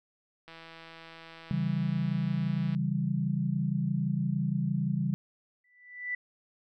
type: click train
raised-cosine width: 0.3 ms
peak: -32 dBFS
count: 373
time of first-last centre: 0.48-2.748 s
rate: 164 Hz
type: chord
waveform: sine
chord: C# diminished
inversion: none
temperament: equal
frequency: 138.59 / 164.81 / 196 Hz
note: C#3 / E3 / G3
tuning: 0 / 0 / 0 cents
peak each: -31 dBFS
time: 1.51-5.14 s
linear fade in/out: 0 ms
type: tone with exponential growth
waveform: sine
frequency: 1978 Hz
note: B6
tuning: 2 cents sharp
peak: -28 dBFS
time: 5.64-6.15 s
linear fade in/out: 5 ms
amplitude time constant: 110 ms
effects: none